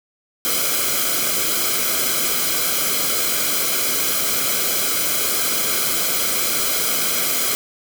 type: noise with comb filter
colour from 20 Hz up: white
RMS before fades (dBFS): -20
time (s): 0.45-7.55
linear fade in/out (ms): 0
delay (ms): 1.1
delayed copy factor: -0.75
effects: none